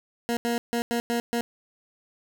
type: tone bursts at uneven times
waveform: 20% pulse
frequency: 236 Hz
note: A#3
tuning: 22 cents sharp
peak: -19 dBFS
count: 6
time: 0.29-0.37 / 0.45-0.58 / 0.73-0.82 / 0.91-1 / 1.1-1.2 / 1.33-1.41 s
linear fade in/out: 0 ms
effects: none